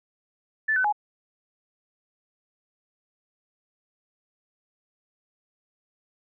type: tone with pitch steps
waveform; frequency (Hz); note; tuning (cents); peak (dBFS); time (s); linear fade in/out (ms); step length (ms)
sine; 1752 / 1512 / 836; A6 / F#6 / G#5; -8 / +37 / +11; -20; 0.68-0.926; 10; 82
effects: none